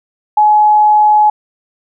sine tone, 846 Hz, G#5, 32 cents sharp, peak -5 dBFS, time 0.37-1.3 s, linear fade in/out 5 ms, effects none

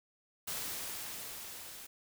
white noise with level ramp, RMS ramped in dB -38 to -49 dBFS, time 0.47-1.87 s, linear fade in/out 10 ms, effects none

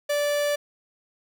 45% pulse tone, 583 Hz, D5, 13 cents flat, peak -22 dBFS, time 0.09-0.56 s, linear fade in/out 10 ms, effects none

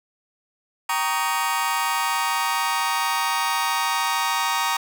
sawtooth chord, Eb dominant seventh, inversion first, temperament just, 777.8 / 933.4 / 1120.1 / 1244.5 Hz, G5 / Bb5 / Db6 / Eb6, -14 / +2 / +18 / 0 cents, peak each -26 / -20 / -24 / -24 dBFS, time 0.89-4.77 s, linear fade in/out 5 ms, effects none

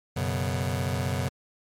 sawtooth chord, F# suspended fourth, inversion none, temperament just, 92.5 / 123.33 / 138.75 Hz, F#2 / B2 / C#3, 0 / -2 / +2 cents, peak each -25 / -26 / -27 dBFS, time 0.16-1.29 s, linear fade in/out 10 ms, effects MP3 64 kbps

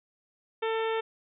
harmonic tone, 447.2 Hz, A4, 28 cents sharp, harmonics 1 / 2 / 3 / 4 / 5 / 6 / 7 / 8, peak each -28 / -34 / -38 / -40 / -42 / -44 / -45 / -46 dBFS, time 0.62-1.01 s, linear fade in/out 10 ms, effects none

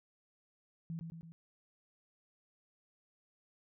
sine tone with echo, 164.81 Hz, E3, in tune, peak -38 dBFS, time 0.9-0.99 s, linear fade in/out 0 ms, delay 110 ms, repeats 3, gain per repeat -4 dB, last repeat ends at 1.32 s, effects none

